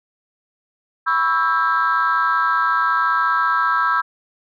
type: chord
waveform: sine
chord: C# half-diminished seventh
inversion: third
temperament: equal with one note detuned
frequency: 987.8 / 1108.7 / 1318.5 / 1603.7 Hz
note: B5 / C#6 / E6 / G6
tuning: 0 / 0 / 0 / +39 cents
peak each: -22 / -22 / -17 / -20 dBFS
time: 1.06-4.02 s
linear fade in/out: 20 ms
effects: tanh soft clip ceiling -9 dBFS